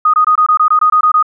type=tone bursts; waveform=sine; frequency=1243 Hz; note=D#6; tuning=2 cents flat; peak=-6 dBFS; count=11; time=0.05-1.227 s; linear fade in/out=5 ms; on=87 ms; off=22 ms; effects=none